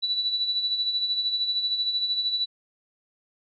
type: tone with tremolo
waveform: sine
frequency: 3951 Hz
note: B7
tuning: in tune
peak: -21 dBFS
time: 0.02-2.46 s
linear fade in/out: 20 ms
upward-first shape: sine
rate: 13 Hz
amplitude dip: 55%
effects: none